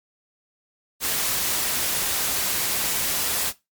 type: noise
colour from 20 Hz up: white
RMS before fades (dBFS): -24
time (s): 1-3.53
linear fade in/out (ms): 50
effects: noise-tail reverb RT60 0.2 s tail -17 dB re dry + MP3 96 kbps